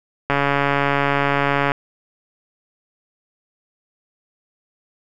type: click train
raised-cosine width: 0.5 ms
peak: -3 dBFS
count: 201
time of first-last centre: 0.3-1.718 s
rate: 141 Hz
effects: none